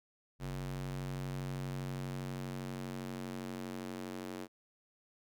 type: tone with high-pass filter sweep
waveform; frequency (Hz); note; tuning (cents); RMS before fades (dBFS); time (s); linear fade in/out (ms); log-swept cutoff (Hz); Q
square; 46.23; F#1; -1; -41; 0.39-4.48; 50; 93 to 290; 1.8
effects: none